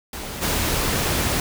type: noise with level steps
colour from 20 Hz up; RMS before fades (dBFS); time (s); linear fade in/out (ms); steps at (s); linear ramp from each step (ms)
pink; -32 / -22; 0.13-1.4; 2; 0.41; 20
effects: none